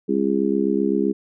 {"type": "harmonic tone", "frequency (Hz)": 67.8, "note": "C#2", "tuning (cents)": -38, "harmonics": [3, 4, 5, 6], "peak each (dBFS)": [-23, -23, -23, -23], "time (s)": [0.08, 1.13], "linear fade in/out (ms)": 20, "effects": []}